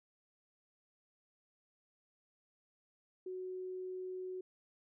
sine tone, 370 Hz, F#4, in tune, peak -40 dBFS, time 3.26-4.41 s, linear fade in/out 5 ms, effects none

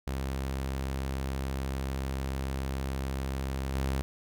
sawtooth tone with level steps, 66.9 Hz, C2, 39 cents sharp, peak -27 / -24 dBFS, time 0.07-4.02 s, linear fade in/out 0 ms, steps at 3.74 s, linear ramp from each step 5 ms, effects none

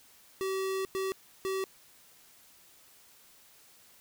square tone bursts at uneven times, 382.9 Hz, G4, 41 cents flat, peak -31 dBFS, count 3, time 0.41-0.85 / 0.95-1.12 / 1.45-1.64 s, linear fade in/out 0 ms, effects white hiss -59 dBFS RMS until 4 s

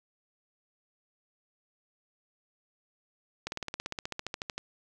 slowing click train, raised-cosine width 0.2 ms, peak -17 dBFS, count 18, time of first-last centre 3.47-4.58 s, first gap 51 ms, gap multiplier 1.03, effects none

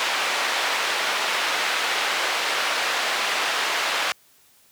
white band-pass noise, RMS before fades -24 dBFS, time 0-4.12 s, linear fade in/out 0 ms, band 590 to 2900 Hz, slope 12 dB/octave, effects white hiss -57 dBFS RMS until 4.71 s + high-pass 60 Hz 12 dB/octave

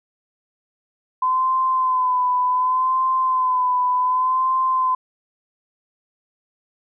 sine tone with vibrato, 1019 Hz, C6, 46 cents flat, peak -16 dBFS, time 1.22-4.95 s, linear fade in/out 5 ms, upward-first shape sine, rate 0.67 Hz, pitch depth 38 cents each way, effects none

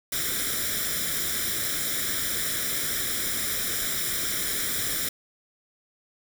white noise with comb filter, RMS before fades -28 dBFS, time 0.12-5.09 s, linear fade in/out 5 ms, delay 0.55 ms, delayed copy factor +0.8, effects none

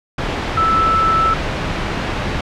sine tone in noise, 1318.5 Hz, E6, in tune, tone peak -12 dBFS, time 0.57-1.34 s, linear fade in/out 5 ms, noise pink, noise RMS -20 dBFS, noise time 0.18-2.41 s, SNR +5 dB, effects low-pass 3000 Hz 12 dB/octave

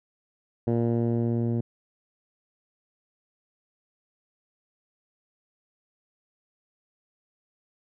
10% pulse tone with low-pass filter sweep, 117.1 Hz, A#2, 8 cents sharp, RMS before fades -25 dBFS, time 0.67-1.61 s, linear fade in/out 5 ms, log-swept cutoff 440 to 240 Hz, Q 0.76, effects none

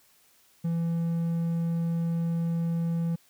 triangle tone, 167.4 Hz, E3, 27 cents sharp, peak -23 dBFS, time 0.64-3.16 s, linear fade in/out 10 ms, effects white hiss -62 dBFS RMS until 3.29 s

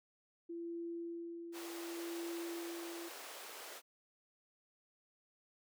sine tone with tremolo, 338.7 Hz, E4, 47 cents sharp, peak -40 dBFS, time 0.49-3.09 s, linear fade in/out 10 ms, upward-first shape sine, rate 0.69 Hz, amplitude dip 45%
pink high-pass noise, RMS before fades -50 dBFS, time 1.52-3.82 s, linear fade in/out 50 ms, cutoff 410 Hz, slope 24 dB/octave
effects none

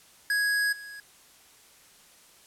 square tone with level steps, 1661.2 Hz, G#6, in tune, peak -24 / -41 dBFS, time 0.3-1 s, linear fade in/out 2 ms, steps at 0.72 s, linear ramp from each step 10 ms, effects white hiss -56 dBFS RMS until 2.46 s + low-pass 12000 Hz 12 dB/octave

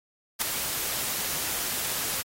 white noise with ADSR envelope, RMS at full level -23 dBFS, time 0.39-2.23 s, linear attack 27 ms, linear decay 7 ms, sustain -7 dB, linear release 21 ms, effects AAC 48 kbps

